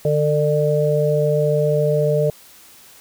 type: harmonic tone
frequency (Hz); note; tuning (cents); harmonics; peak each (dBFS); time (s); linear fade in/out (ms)
149.4; D3; +30; 1 / 3 / 4; -19 / -19 / -19; 0.05-2.3; 2
effects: white hiss -46 dBFS RMS until 3 s